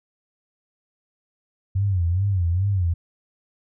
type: tone with vibrato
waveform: sine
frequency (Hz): 92.3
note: F#2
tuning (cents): -4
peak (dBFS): -18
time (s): 1.75-2.94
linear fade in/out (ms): 10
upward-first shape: sine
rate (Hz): 2.4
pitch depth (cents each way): 160
effects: none